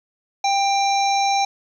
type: harmonic tone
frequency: 792 Hz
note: G5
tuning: 18 cents sharp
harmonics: 1 / 3 / 5 / 7 / 8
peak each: -17 / -27 / -27 / -30 / -31 dBFS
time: 0.44-1.45 s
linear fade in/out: 5 ms
effects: 9-bit